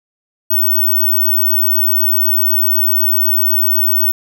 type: tone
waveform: sine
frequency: 15804 Hz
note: B9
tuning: in tune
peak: -10 dBFS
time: 0.5-4.12 s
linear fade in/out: 10 ms
effects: none